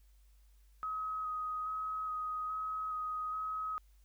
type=tone with vibrato; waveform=sine; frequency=1263 Hz; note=D#6; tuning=26 cents sharp; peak=-35 dBFS; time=0.83-3.78 s; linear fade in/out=0 ms; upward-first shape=square; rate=1.2 Hz; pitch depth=13 cents each way; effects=added 50 Hz sine -60 dBFS peak until 4.04 s + white hiss -75 dBFS RMS until 4.04 s